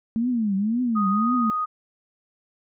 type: tone with vibrato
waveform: sine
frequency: 220 Hz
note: A3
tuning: in tune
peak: -20 dBFS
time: 0.16-1.5 s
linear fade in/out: 0 ms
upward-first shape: triangle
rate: 1.9 Hz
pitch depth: 260 cents each way
type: tone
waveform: sine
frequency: 1244.5 Hz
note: D#6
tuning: in tune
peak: -22 dBFS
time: 0.95-1.66 s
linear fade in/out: 20 ms
effects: none